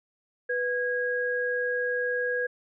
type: tone pair together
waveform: sine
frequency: 493.7 / 1643 Hz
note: B4 / G#6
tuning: -1 / -19 cents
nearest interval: octave + major sixth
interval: 2082 cents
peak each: -28 dBFS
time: 0.49-2.47 s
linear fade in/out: 10 ms
effects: none